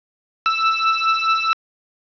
sawtooth beating tone pair, 1318.5 / 1323.2 Hz, E6 / E6, 0 / +6 cents, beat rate 4.7 Hz, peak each -15 / -15 dBFS, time 0.46-1.53 s, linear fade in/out 0 ms, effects resampled to 11025 Hz + 7-bit

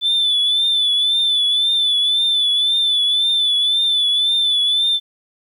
sine tone with vibrato, 3500 Hz, A7, 10 cents flat, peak -12 dBFS, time 0.01-5 s, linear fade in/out 50 ms, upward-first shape triangle, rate 1.9 Hz, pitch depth 61 cents each way, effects tanh soft clip ceiling -11 dBFS + 9-bit

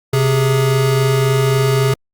square tone pair together, 130.81 / 416.1 Hz, C3 / G#4, 0 / +3 cents, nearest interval octave + minor sixth, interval 2003 cents, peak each -14 / -18 dBFS, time 0.13-1.94 s, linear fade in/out 5 ms, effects Opus 48 kbps

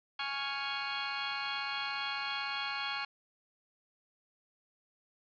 15% pulse chord, Db major, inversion second, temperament equal, 830.6 / 1108.7 / 1396.9 Hz, Ab5 / Db6 / F6, 0 / 0 / 0 cents, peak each -32 dBFS, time 0.19-3.05 s, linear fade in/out 5 ms, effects resampled to 11025 Hz + 9-bit

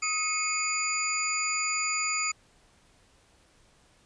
sine tone cluster, 1261 / 2191 / 2490 / 4796 / 6970 Hz, D#6 / C#7 / D#7 / D8 / A8, +23 / -21 / +1 / +36 / -17 cents, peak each -33 / -33 / -33 / -35 / -31 dBFS, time 0.02-2.32 s, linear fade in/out 10 ms, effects pink hiss -62 dBFS RMS until 4.05 s + resampled to 22050 Hz

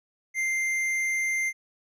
triangle tone with tanh clipping, 2093 Hz, C7, in tune, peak -26 dBFS, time 0.34-1.53 s, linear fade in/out 50 ms, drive 14 dB, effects none

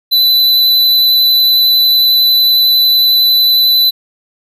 square tone with vibrato, 4000 Hz, B7, 21 cents sharp, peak -7 dBFS, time 0.11-3.91 s, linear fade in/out 20 ms, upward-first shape sine, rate 11 Hz, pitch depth 13 cents each way, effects none

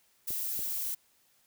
violet noise, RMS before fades -34 dBFS, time 0.27-0.95 s, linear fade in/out 10 ms
clicks, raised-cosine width 2 ms, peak -32 dBFS, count 2, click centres 0.306 / 0.592 s
effects white hiss -68 dBFS RMS until 1.46 s

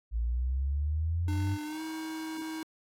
sine exponential sweep, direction up, 55 to 99.3 Hz, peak -27 dBFS, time 0.11-1.58 s, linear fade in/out 50 ms
square tone with pitch glide, 300 to 317.8 Hz, D4 to D#4, +37 to +37 cents, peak -36 dBFS, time 1.28-2.63 s, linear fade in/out 2 ms, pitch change +100 cents, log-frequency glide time 1.64-1.82 s
effects AAC 48 kbps

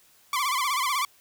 sawtooth tone with vibrato, 1088 Hz, C#6, 33 cents flat, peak -20 dBFS, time 0.33-1.05 s, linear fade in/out 2 ms, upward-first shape sine, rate 16 Hz, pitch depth 140 cents each way, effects white hiss -59 dBFS RMS until 1.2 s

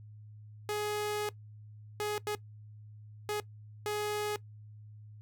sawtooth tone bursts at uneven times, 418.8 Hz, G#4, 15 cents sharp, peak -28 dBFS, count 5, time 0.69-1.29 / 2-2.18 / 2.27-2.35 / 3.29-3.4 / 3.86-4.36 s, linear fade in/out 0 ms, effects noise-tail reverb RT60 0.1 s tail -19 dB re dry + added 106 Hz sine -48 dBFS peak until 5.21 s

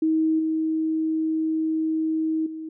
sine tone with level steps, 317.6 Hz, D#4, 36 cents sharp, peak -18 / -21 / -31 dBFS, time 0.02-2.69 s, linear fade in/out 5 ms, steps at 0.39 / 2.46 s, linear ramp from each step 5 ms, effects none

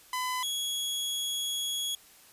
sawtooth tone pair in turn, 1008 / 3340 Hz, B5 / G#7, +35 / +9 cents, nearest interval octave + major sixth, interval 2074 cents, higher second, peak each -26 / -27 dBFS, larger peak first, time 0.13-0.43 / 0.43-1.95 s, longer second, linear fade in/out 2 ms, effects white hiss -56 dBFS RMS until 2.32 s + resampled to 32000 Hz

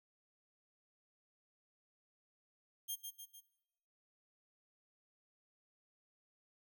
5% pulse tone with echo, 3199 Hz, G7, 34 cents sharp, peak -30 dBFS, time 2.88-2.96 s, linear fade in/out 20 ms, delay 150 ms, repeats 3, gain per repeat -5 dB, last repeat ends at 3.41 s, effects noise-tail reverb RT60 0.9 s tail -19 dB re dry

